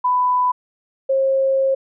sine tone pair in turn, 996 / 536.8 Hz, B5 / C5, +14 / +44 cents, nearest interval major seventh, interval 1070 cents, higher first, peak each -14 dBFS, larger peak neither, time 0.04-0.52 / 1.09-1.75 s, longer second, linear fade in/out 10 ms, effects none

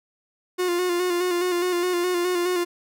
45% pulse tone with vibrato, 356.1 Hz, F4, 34 cents sharp, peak -21 dBFS, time 0.58-2.65 s, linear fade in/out 20 ms, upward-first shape square, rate 4.8 Hz, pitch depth 34 cents each way, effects none

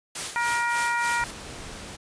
white noise with tremolo, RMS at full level -30 dBFS, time 0.15-1.31 s, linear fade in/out 5 ms, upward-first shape sine, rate 3.4 Hz, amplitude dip 70%
harmonic tone, 473.6 Hz, A#4, 27 cents sharp, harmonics 2 / 3 / 4 / 5, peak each -26 / -28 / -29 / -33 dBFS, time 0.36-1.24 s, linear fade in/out 0 ms
pink noise, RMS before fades -39 dBFS, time 1.18-1.97 s, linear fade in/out 20 ms
effects resampled to 22050 Hz

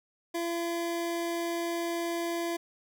square tone pair together, 339.6 / 679.2 Hz, F4 / F5, -48 / -48 cents, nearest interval octave, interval 1200 cents, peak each -32 / -36 dBFS, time 0.34-2.57 s, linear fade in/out 10 ms, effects none

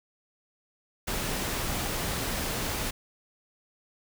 pink noise, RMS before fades -31 dBFS, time 1.07-2.91 s, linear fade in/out 10 ms, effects none

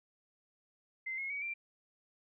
sine tone with pitch steps, 2073 / 2165 / 2261 / 2361 Hz, C7 / C#7 / C#7 / D7, -17 / -41 / +34 / +9 cents, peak -36 dBFS, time 1.06-1.54 s, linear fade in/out 10 ms, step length 120 ms, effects none

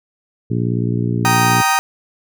harmonic tone, 59 Hz, A#1, 22 cents sharp, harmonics 2 / 3 / 4 / 5 / 6 / 7, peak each -18 / -22 / -24 / -26 / -28 / -29 dBFS, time 0.5-1.62 s, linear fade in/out 10 ms
30% pulse chord, Eb major, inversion first, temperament just, 777.8 / 933.4 / 1244.5 Hz, G5 / Bb5 / Eb6, -14 / +2 / 0 cents, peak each -15 dBFS, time 1.25-1.79 s, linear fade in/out 0 ms
effects none

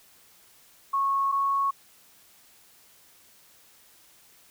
sine tone pair in turn, 1099 / 1104.6 Hz, C#6 / C#6, -15 / -6 cents, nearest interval unison, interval 9 cents, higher second, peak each -22 dBFS, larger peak neither, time 0.93-1.32 / 1.32-1.71 s, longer neither, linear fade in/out 10 ms, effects white hiss -57 dBFS RMS until 4.5 s

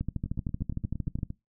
two click trains, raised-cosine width 5 ms, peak -18 / -23 dBFS, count 17 / 10, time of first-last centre 0.01-1.231 / 0.26-1.304 s, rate 13.1 / 8.62 Hz, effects noise-tail reverb RT60 0.2 s tail -21 dB re dry

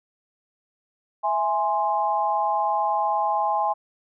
sine chord, E augmented, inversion none, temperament equal, 659.3 / 830.6 / 1046.5 Hz, E5 / G#5 / B#5, 0 / 0 / 0 cents, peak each -28 / -22 / -26 dBFS, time 1.23-3.74 s, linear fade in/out 20 ms, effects none

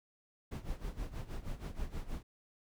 brown noise with tremolo, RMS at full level -38 dBFS, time 0.51-2.23 s, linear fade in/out 10 ms, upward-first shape sine, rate 6.3 Hz, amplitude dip 80%, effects none

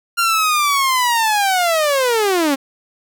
sawtooth linear sweep, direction down, 1396.9 to 263.4 Hz, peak -10 dBFS, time 0.17-2.56 s, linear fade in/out 20 ms, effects none

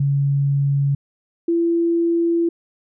sine tone pair in turn, 140.2 / 337.5 Hz, C#3 / E4, +20 / +41 cents, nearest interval octave + minor third, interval 1521 cents, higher second, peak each -15 / -15 dBFS, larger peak neither, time 0-0.95 / 1.48-2.49 s, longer second, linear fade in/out 5 ms, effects none

